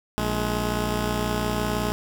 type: tone pair together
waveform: 10% pulse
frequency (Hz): 59.24 / 211.1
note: A#1 / G#3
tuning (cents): +29 / +29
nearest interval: octave + minor seventh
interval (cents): 2200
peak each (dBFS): -18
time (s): 0.18-1.92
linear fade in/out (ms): 0
effects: none